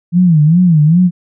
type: tone with vibrato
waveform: sine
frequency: 164.81 Hz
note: E3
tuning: in tune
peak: -5 dBFS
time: 0.12-1.11 s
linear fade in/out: 50 ms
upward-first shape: sine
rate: 2.5 Hz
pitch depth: 180 cents each way
effects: none